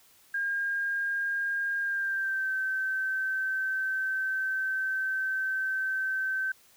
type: tone with pitch glide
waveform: sine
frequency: 1614 to 1543.8 Hz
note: G#6 to G6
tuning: -50 to -27 cents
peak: -27 dBFS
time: 0.34-6.52 s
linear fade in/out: 5 ms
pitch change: -77 cents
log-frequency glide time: 1.81-2.52 s
effects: white hiss -60 dBFS RMS until 6.76 s